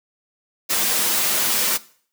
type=noise with comb filter; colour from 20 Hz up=white; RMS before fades=-20 dBFS; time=0.69-1.78 s; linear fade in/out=20 ms; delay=7.1 ms; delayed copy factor=-0.9; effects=noise-tail reverb RT60 0.5 s tail -19 dB re dry + high-pass 150 Hz 12 dB/octave